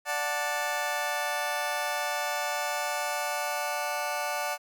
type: chord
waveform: 20% pulse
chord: D major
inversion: none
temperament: just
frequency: 587.3 / 734.2 / 881 Hz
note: D5 / F#5 / A5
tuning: 0 / -14 / +2 cents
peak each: -28 / -28 / -28 dBFS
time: 0.05-4.58 s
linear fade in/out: 50 ms
effects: none